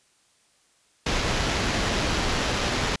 pink noise with sample-and-hold, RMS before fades -25 dBFS, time 1.06-2.96 s, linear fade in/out 5 ms, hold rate 8820 Hz, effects white hiss -63 dBFS RMS until 3 s + resampled to 22050 Hz

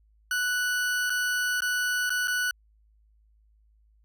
40% pulse tone with dropouts, 1480 Hz, F#6, in tune, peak -24 dBFS, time 0.31-2.51 s, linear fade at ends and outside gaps 2 ms, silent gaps 1.097-1.102 / 1.606-1.62 / 2.095-2.103 / 2.274-2.28 s, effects added 53 Hz sine -59 dBFS peak until 4.04 s

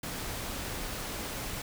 pink noise, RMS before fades -37 dBFS, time 0.03-1.62 s, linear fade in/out 5 ms, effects none

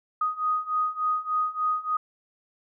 sine beating tone pair, 1244.5 / 1247.9 Hz, D#6 / D#6, 0 / +5 cents, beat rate 3.4 Hz, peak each -28 / -26 dBFS, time 0.21-1.97 s, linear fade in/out 5 ms, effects none

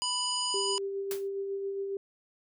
harmonic tone, 987.8 Hz, B5, in tune, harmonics 1 / 3 / 5 / 7 / 9, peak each -35 / -34 / -33 / -37 / -39 dBFS, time 0.02-0.78 s, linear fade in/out 0 ms
sine tone with tremolo, 394 Hz, G4, 9 cents sharp, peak -30 dBFS, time 0.54-1.97 s, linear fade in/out 2 ms, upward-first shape sine, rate 7.3 Hz, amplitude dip 30%
white noise with exponential decay, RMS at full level -35 dBFS, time 1.11-1.28 s, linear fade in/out 1 ms, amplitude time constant 35 ms
effects none

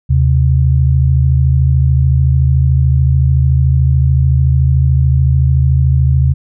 sine tone pair together, 77.78 / 131.43 Hz, D#2 / C3, 0 / +8 cents, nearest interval major sixth, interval 908 cents, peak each -10 dBFS, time 0.09-6.34 s, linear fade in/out 20 ms, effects none

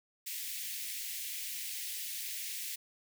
white high-pass noise, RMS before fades -40 dBFS, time 0.26-2.76 s, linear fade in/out 10 ms, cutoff 1900 Hz, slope 48 dB/octave, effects none

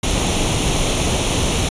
pink noise with comb filter, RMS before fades -18 dBFS, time 0.03-1.69 s, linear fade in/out 5 ms, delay 0.31 ms, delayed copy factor +0.6, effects resampled to 22050 Hz

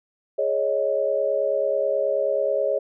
sine chord, Ab suspended fourth, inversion none, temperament just, 415.3 / 553.7 / 623 Hz, Ab4 / Db5 / Eb5, 0 / -2 / +2 cents, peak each -27 / -22 / -25 dBFS, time 0.38-2.79 s, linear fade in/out 10 ms, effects none

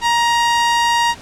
sawtooth tone, 941 Hz, A#5, 16 cents sharp, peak -9 dBFS, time 0.01-1.15 s, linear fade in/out 50 ms, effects pink hiss -38 dBFS RMS until 1.21 s + low-pass 7000 Hz 12 dB/octave

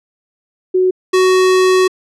sine / square tone pair in turn, 370 / 372.1 Hz, F#4 / F#4, 0 / +10 cents, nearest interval unison, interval 10 cents, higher second, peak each -9 dBFS, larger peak neither, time 0.74-0.91 / 1.13-1.88 s, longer second, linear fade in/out 10 ms, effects low-pass 8000 Hz 12 dB/octave

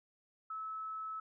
sine tone, 1300 Hz, E6, 24 cents flat, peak -39 dBFS, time 0.5-1.2 s, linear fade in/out 5 ms, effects none

